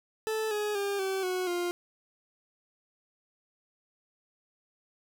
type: tone with pitch steps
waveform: 40% pulse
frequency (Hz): 437.8 / 419 / 401 / 383.8 / 367.3 / 351.5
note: A4 / G#4 / G4 / G4 / F#4 / F4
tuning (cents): -9 / +15 / +39 / -37 / -13 / +11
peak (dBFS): -28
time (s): 0.27-1.71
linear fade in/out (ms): 0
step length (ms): 240
effects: none